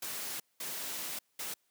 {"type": "noise bursts at uneven times", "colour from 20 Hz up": "white", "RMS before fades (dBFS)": -39, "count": 3, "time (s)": [[0.02, 0.4], [0.6, 1.19], [1.39, 1.54]], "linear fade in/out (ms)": 5, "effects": ["white hiss -75 dBFS RMS until 1.7 s", "high-pass 150 Hz 12 dB/octave"]}